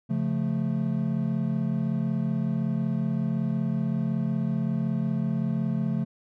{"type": "chord", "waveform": "triangle", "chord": "Db augmented", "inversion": "none", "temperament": "equal", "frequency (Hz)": [138.59, 174.61, 220], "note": ["Db3", "F3", "A3"], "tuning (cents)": [0, 0, 0], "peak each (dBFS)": [-27, -27, -26], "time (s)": [0.09, 6.05], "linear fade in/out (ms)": 20, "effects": []}